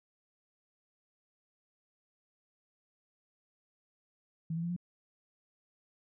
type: tone with pitch steps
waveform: sine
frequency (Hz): 162.4 / 166.97 / 171.66 / 176.49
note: E3 / E3 / F3 / F3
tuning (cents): -26 / +23 / -30 / +18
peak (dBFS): -32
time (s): 4.5-4.764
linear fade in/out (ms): 5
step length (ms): 66
effects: none